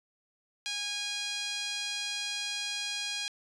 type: tone with band-pass filter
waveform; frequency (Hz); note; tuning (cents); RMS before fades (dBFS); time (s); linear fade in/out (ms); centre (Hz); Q
5% pulse; 820; G#5; -22; -35; 0.66-3.28; 0; 3300; 1.2
effects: resampled to 24000 Hz + 10-bit